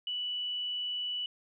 sine tone, 2960 Hz, F#7, in tune, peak -32 dBFS, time 0.07-1.26 s, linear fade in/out 2 ms, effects none

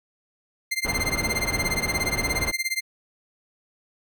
sawtooth tone with tremolo, 2093 Hz, C7, in tune, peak -18 dBFS, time 0.71-2.81 s, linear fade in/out 10 ms, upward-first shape sine, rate 17 Hz, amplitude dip 95%
pink low-pass noise, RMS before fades -29 dBFS, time 0.84-2.52 s, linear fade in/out 20 ms, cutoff 1600 Hz, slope 12 dB/octave
effects none

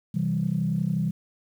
sine chord, C major, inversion none, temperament equal, 130.81 / 164.81 / 196 Hz, C3 / E3 / G3, 0 / 0 / 0 cents, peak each -29 / -25 / -27 dBFS, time 0.14-1.11 s, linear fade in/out 10 ms, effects tanh soft clip ceiling -14 dBFS + 9-bit

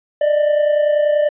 triangle tone pair together, 592 / 622.3 Hz, D5 / D#5, +14 / 0 cents, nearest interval minor second, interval 86 cents, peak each -11 / -19 dBFS, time 0.21-1.29 s, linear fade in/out 5 ms, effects resampled to 8000 Hz

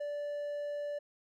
triangle tone, 583 Hz, D5, 13 cents flat, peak -33 dBFS, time 0-0.99 s, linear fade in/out 10 ms, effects none

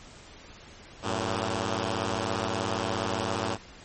5% pulse beating tone pair, 95 / 112 Hz, F#2 / A2, +46 / +31 cents, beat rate 17 Hz, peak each -19 / -19 dBFS, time 1.02-3.58 s, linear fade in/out 50 ms, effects pink hiss -49 dBFS RMS until 3.84 s + MP3 32 kbps

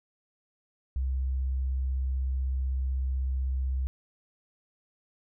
sine tone with vibrato, 65.41 Hz, C2, in tune, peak -26 dBFS, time 0.96-3.87 s, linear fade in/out 0 ms, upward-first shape triangle, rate 16 Hz, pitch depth 14 cents each way, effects none

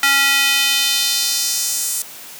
square tone with high-pass filter sweep, 277.2 Hz, C#4, in tune, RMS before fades -17 dBFS, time 0.03-2.02 s, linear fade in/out 2 ms, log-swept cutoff 1700 to 8300 Hz, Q 1.6, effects white hiss -36 dBFS RMS until 2.39 s + high-pass 150 Hz 12 dB/octave

